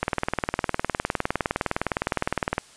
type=click train; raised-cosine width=0.5 ms; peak=-7 dBFS; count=51; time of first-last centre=0.03-2.581 s; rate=19.6 Hz; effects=white hiss -51 dBFS RMS until 2.76 s + resampled to 22050 Hz